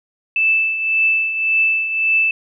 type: tone with tremolo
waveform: sine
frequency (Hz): 2637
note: E7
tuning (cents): 0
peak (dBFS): -11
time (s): 0.36-2.31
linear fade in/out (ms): 2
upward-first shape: triangle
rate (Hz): 1.8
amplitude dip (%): 65
effects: none